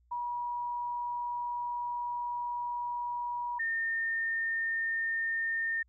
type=tone pair in turn; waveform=sine; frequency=964 / 1819.8 Hz; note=B5 / A#6; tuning=-42 / -42 cents; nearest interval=major seventh; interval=1100 cents; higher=second; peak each=-32 / -29 dBFS; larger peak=second; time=0.11-3.59 / 3.59-5.83 s; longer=first; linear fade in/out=10 ms; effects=added 60 Hz sine -64 dBFS peak until 5.88 s